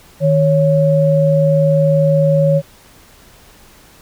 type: tone pair together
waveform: sine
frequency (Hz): 155.74 / 555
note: D#3 / C#5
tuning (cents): +2 / +2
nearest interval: octave + minor seventh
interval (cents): 2200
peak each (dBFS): -12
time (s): 0.2-2.62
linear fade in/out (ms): 50
effects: pink hiss -45 dBFS RMS until 4.01 s